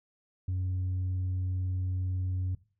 sine tone, 92.2 Hz, F#2, 6 cents flat, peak -26 dBFS, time 0.48-2.55 s, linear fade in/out 5 ms, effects noise-tail reverb RT60 0.4 s tail -20 dB re dry + tanh soft clip ceiling -27 dBFS

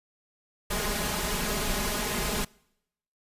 pink noise with comb filter, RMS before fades -29 dBFS, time 0.7-2.45 s, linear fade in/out 10 ms, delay 4.8 ms, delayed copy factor +0.9, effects noise-tail reverb RT60 0.8 s tail -25 dB re dry + resampled to 32000 Hz

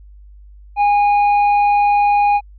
sine tone with hard clipping, 820 Hz, G#5, 22 cents flat, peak -12 dBFS, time 0.76-2.41 s, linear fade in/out 50 ms, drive 5 dB, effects added 50 Hz sine -38 dBFS peak until 2.58 s + resampled to 11025 Hz

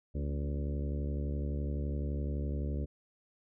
harmonic tone with a mistuned harmonic, 71.8 Hz, D2, 39 cents flat, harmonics 1 / 2 / 3 / 4 / 5 / 6 / 7 / 8, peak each -33 / -39 / -43 / -45 / -47 / -49 / -50 / -51 dBFS, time 0.14-2.86 s, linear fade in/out 20 ms, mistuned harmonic 3, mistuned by +60 cents, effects none

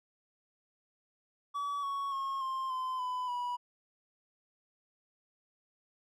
triangle tone with pitch steps, 1142 / 1112.7 / 1084.1 / 1056.3 / 1029.2 / 1002.8 / 977.1 Hz, D6 / C#6 / C#6 / C6 / C6 / B5 / B5, -49 / +6 / -39 / +16 / -29 / +26 / -19 cents, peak -31 dBFS, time 1.54-3.57 s, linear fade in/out 20 ms, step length 290 ms, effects none

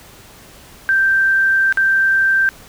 sine tone with dropouts, 1568 Hz, G6, in tune, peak -11 dBFS, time 0.89-2.49 s, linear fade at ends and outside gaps 0 ms, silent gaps 1.725-1.773 s, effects pink hiss -42 dBFS RMS until 2.68 s

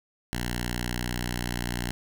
5% pulse tone with notch filter, 60.3 Hz, B1, 41 cents flat, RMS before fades -31 dBFS, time 0.33-1.91 s, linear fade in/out 0 ms, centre 510 Hz, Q 0.54, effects none

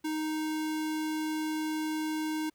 square tone, 311.1 Hz, D#4, in tune, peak -31 dBFS, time 0.04-2.5 s, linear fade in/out 10 ms, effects pink hiss -74 dBFS RMS until 2.54 s

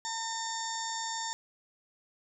harmonic tone with a mistuned harmonic, 907 Hz, A#5, 48 cents flat, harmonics 1 / 2 / 4 / 5 / 6 / 7 / 8, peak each -37 / -42 / -43 / -46 / -43 / -46 / -39 dBFS, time 0.05-1.33 s, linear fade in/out 0 ms, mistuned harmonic 7, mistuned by +85 cents, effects none

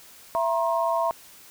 sine tone cluster, 668 / 948 / 1065 Hz, E5 / A#5 / C6, +23 / +29 / +30 cents, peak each -24 / -26 / -28 dBFS, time 0.35-1.11 s, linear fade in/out 0 ms, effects white hiss -49 dBFS RMS until 1.5 s

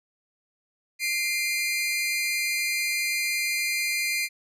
sawtooth tone pair together, 2087 / 2398 Hz, C7 / D7, -5 / +36 cents, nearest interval major second, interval 241 cents, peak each -24 dBFS, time 0.99-4.29 s, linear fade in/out 50 ms, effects resampled to 32000 Hz

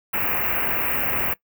white band-stop noise, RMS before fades -23 dBFS, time 0.13-1.34 s, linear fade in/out 10 ms, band 2800 to 14000 Hz, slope 96 dB/octave, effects noise-tail reverb RT60 0.1 s tail -20 dB re dry

